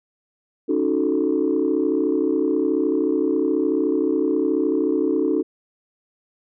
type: chord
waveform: sine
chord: D# half-diminished seventh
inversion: third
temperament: equal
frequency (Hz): 277.2 / 311.1 / 370 / 440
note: C#4 / D#4 / F#4 / A4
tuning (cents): 0 / 0 / 0 / 0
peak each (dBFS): -23 / -21 / -23 / -23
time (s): 0.68-5.43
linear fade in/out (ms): 20
effects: tanh soft clip ceiling -10 dBFS